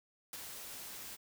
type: noise with ADSR envelope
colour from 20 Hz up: white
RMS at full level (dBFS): -43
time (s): 0.33-1.17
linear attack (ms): 3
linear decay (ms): 33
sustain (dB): -4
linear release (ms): 28
effects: none